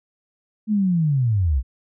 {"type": "linear sweep", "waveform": "sine", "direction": "down", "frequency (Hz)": [220, 57.1], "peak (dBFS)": -16, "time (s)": [0.67, 1.63], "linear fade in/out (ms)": 50, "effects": []}